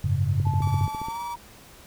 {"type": "chord", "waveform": "sine", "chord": "F# suspended second", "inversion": "none", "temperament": "equal", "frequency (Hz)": [92.5, 103.83, 138.59], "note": ["F#2", "G#2", "C#3"], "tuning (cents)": [0, 0, 0], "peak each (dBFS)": -25, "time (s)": [0.04, 0.87], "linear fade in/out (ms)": 5}
{"type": "click train", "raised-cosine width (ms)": 3, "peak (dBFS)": -23, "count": 11, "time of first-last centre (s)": [0.4, 1.085], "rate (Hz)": 14.6}
{"type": "tone with pitch glide", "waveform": "sine", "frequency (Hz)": [871, 949.8], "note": ["A5", "A#5"], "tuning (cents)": [-18, 32], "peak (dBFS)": -30, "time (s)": [0.45, 1.36], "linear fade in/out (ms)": 10, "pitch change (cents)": 150, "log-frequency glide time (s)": [1.01, 1.2]}
{"type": "tone with tremolo", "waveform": "sawtooth", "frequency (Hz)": 1152, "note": "D6", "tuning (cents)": -34, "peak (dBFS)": -33, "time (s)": [0.62, 1.34], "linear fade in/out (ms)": 0, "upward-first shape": "triangle", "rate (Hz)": 19, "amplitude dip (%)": 50}
{"effects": ["pink hiss -49 dBFS RMS until 1.86 s"]}